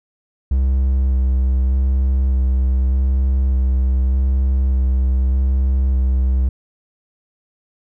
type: tone with vibrato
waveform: triangle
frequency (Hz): 65.2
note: C2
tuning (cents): -5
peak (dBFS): -11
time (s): 0.51-6.49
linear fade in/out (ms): 5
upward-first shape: square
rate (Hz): 0.83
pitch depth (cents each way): 16
effects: none